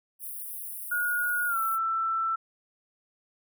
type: high-pass noise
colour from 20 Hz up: white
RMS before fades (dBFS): -38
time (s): 0.19-1.79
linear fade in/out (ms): 50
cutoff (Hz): 9300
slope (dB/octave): 96
type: tone with pitch glide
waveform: sine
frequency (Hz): 1445 to 1332.7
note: F#6 to E6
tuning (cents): -41 to +19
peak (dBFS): -25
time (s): 0.91-2.36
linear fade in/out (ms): 10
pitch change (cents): -140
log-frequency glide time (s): 1.47-1.58
effects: none